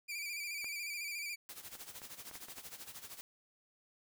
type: tone with vibrato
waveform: sawtooth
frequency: 2349 Hz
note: D7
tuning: in tune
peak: -36 dBFS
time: 0.08-1.36 s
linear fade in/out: 20 ms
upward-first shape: square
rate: 14 Hz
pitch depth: 42 cents each way
type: clicks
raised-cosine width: 0.5 ms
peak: -36 dBFS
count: 7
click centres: 0.644 / 1.753 / 2.018 / 2.313 / 2.355 / 2.485 / 2.584 s
type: noise with tremolo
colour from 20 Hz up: white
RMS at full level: -47 dBFS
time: 1.49-3.21 s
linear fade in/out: 0 ms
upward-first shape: sine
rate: 13 Hz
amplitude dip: 75%
effects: none